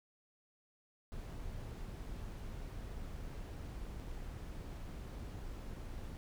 brown noise with dropouts, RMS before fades -45 dBFS, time 1.12-6.17 s, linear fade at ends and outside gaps 0 ms, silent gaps 1.327-1.331 / 3.999-4.004 s, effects none

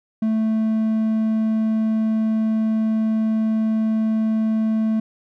triangle tone, 220 Hz, A3, in tune, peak -15 dBFS, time 0.22-5 s, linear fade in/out 5 ms, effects none

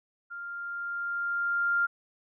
sine tone with level ramp, 1396.9 Hz, F6, in tune, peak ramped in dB -37 to -22 dBFS, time 0.3-1.87 s, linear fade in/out 20 ms, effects none

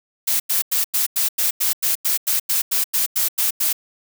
blue noise bursts, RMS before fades -19 dBFS, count 16, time 0.27-3.73 s, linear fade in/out 10 ms, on 130 ms, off 92 ms, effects none

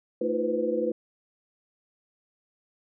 sine tone cluster, 224.1 / 316.1 / 349.1 / 494.2 / 515 Hz, A3 / D#4 / F4 / B4 / C5, +32 / +27 / -1 / +1 / -28 cents, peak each -33 / -33 / -31 / -27 / -33 dBFS, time 0.21-0.92 s, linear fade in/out 5 ms, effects none

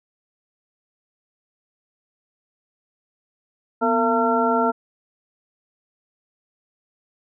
harmonic tone with a mistuned harmonic, 226.9 Hz, A#3, 47 cents flat, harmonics 1 / 2 / 3 / 4 / 6, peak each -23 / -23 / -23 / -23 / -23 dBFS, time 3.81-4.72 s, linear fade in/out 20 ms, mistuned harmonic 1, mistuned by +140 cents, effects none

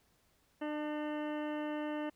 harmonic tone with a mistuned harmonic, 300.8 Hz, D4, 42 cents sharp, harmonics 1 / 2 / 3 / 4 / 5 / 6 / 7 / 9 / 10, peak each -37 / -41 / -46 / -51 / -53 / -50 / -57 / -56 / -57 dBFS, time 0.61-2.1 s, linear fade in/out 10 ms, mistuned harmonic 3, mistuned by -17 cents, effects pink hiss -72 dBFS RMS until 2.15 s

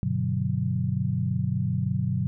sine chord, G major seventh, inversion none, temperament equal, 98 / 123.47 / 146.83 / 185 Hz, G2 / B2 / D3 / F#3, 0 / 0 / 0 / 0 cents, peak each -30 / -27 / -30 / -29 dBFS, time 0.03-2.27 s, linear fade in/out 0 ms, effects none

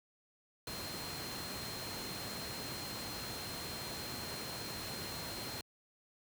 sine tone in noise, 4186 Hz, C8, in tune, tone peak -46 dBFS, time 0.67-5.61 s, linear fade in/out 2 ms, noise pink, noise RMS -43 dBFS, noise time 0.67-5.61 s, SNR -6 dB, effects high-pass 80 Hz 12 dB/octave

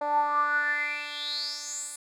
10% pulse tone with band-pass filter sweep, 293.7 Hz, D4, in tune, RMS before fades -29 dBFS, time 0.01-1.96 s, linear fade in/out 5 ms, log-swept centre 710 to 9300 Hz, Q 9, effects none

